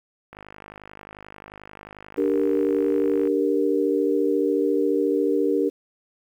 click train, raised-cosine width 0.5 ms, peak -25 dBFS, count 152, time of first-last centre 0.33-3.273 s, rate 51.3 Hz
sine chord, G minor, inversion second, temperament equal, 293.7 / 392 / 466.2 Hz, D4 / G4 / Bb4, 0 / 0 / 0 cents, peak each -23 dBFS, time 2.17-5.7 s, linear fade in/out 20 ms
effects 9-bit

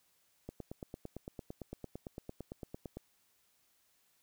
click train, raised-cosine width 2 ms, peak -29 dBFS, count 23, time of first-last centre 0.49-2.97 s, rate 8.87 Hz, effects white hiss -73 dBFS RMS until 4.22 s

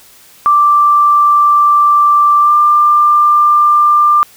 sine tone with pitch glide, 1175 to 1190.7 Hz, D6 to D6, +1 to +23 cents, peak -5 dBFS, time 0.46-4.23 s, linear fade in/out 0 ms, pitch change +22 cents, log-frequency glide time 2.41-2.53 s, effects white hiss -42 dBFS RMS until 4.36 s

